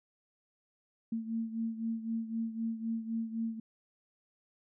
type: beating tone pair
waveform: sine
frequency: 225.5 / 229.4 Hz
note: A3 / A#3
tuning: +43 / -28 cents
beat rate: 3.9 Hz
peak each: -34 / -39 dBFS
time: 1.12-3.6 s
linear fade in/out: 5 ms
effects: none